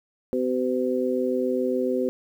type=harmonic tone; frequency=127.2 Hz; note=C3; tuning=48 cents flat; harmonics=2 / 3 / 4; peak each=-26 / -26 / -26 dBFS; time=0.33-2.09 s; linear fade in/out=0 ms; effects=9-bit